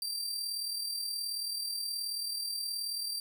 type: tone with amplitude modulation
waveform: sawtooth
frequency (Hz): 4699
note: D8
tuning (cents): 0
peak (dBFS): -29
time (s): 0.02-3.2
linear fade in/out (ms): 2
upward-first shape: sine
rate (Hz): 38.7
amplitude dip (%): 45
effects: none